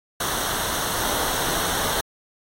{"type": "noise with comb filter", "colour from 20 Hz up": "pink", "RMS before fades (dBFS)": -25, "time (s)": [0.2, 2.01], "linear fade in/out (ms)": 5, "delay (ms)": 0.41, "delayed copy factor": -0.65, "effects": ["AAC 48 kbps"]}